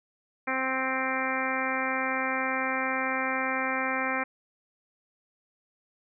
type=harmonic tone; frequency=262.1 Hz; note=C4; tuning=3 cents sharp; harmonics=1 / 2 / 3 / 4 / 5 / 6 / 7 / 8 / 9; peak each=-35 / -35 / -35 / -35 / -35 / -35 / -35 / -35 / -35 dBFS; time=0.47-4.24 s; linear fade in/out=10 ms; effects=none